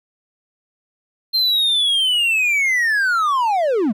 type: linear sweep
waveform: triangle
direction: down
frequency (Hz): 4186 to 187.2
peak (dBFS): -13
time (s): 1.33-3.93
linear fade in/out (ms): 20
effects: none